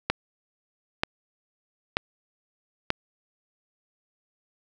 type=click train; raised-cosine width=0.3 ms; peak=-6 dBFS; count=4; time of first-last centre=0.1-2.904 s; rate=1.07 Hz; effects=none